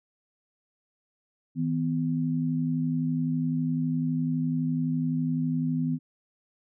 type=tone pair together; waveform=sine; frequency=160 / 251.9 Hz; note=D#3 / B3; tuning=+49 / +34 cents; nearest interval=minor sixth; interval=785 cents; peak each=-27 dBFS; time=1.55-5.99 s; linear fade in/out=50 ms; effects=none